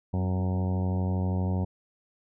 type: harmonic tone with a mistuned harmonic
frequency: 92.5 Hz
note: F#2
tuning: in tune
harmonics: 1 / 2 / 3 / 4 / 5 / 6 / 7 / 8 / 9 / 10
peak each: -26 / -30 / -39 / -41 / -43 / -43 / -46 / -44 / -47 / -46 dBFS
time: 0.13-1.65 s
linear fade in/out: 10 ms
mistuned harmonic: 3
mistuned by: -35 cents
effects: none